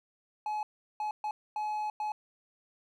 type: tone bursts at uneven times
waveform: triangle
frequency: 849 Hz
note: G#5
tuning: 38 cents sharp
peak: -29 dBFS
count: 5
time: 0.46-0.63 / 1-1.11 / 1.24-1.31 / 1.56-1.9 / 2-2.12 s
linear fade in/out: 2 ms
effects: none